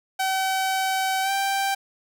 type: tone with pitch glide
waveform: sawtooth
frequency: 763 to 784.5 Hz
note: G5 to G5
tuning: -47 to +1 cents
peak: -18 dBFS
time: 0.19-1.75 s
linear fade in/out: 10 ms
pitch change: +48 cents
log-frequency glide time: 1.22-1.31 s
effects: none